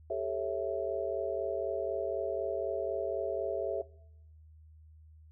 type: chord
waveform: sine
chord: A dominant seventh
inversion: third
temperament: just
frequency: 396 / 440 / 550 / 660 Hz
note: G4 / A4 / C#5 / E5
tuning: +18 / 0 / -14 / +2 cents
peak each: -38 / -38 / -37 / -34 dBFS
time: 0.1-3.82 s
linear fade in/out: 5 ms
effects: noise-tail reverb RT60 0.8 s tail -21 dB re dry + added 78 Hz sine -53 dBFS peak until 5.31 s